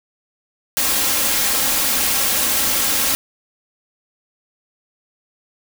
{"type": "noise with comb filter", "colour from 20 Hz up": "white", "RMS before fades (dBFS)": -18, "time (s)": [0.77, 3.15], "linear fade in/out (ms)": 0, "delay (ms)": 3.7, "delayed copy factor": 0.5, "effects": []}